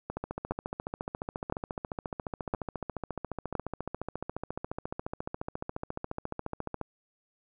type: two click trains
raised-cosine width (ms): 1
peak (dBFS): -20 / -15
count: 97 / 4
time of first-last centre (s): 0.1-6.813 / 0.51-3.553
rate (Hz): 14.3 / 0.986
effects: none